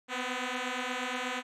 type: beating tone pair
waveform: 5% pulse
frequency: 246.9 / 255.3 Hz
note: B3 / C4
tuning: 0 / -42 cents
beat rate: 8.4 Hz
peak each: -24 / -23 dBFS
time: 0.08-1.43 s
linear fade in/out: 50 ms
effects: low-pass 6000 Hz 12 dB/octave